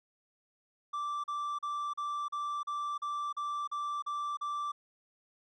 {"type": "tone bursts", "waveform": "triangle", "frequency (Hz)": 1171, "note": "D6", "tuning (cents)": -5, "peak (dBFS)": -31, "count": 11, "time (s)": [0.93, 4.72], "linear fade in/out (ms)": 10, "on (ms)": 310, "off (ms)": 38, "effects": ["resampled to 22050 Hz"]}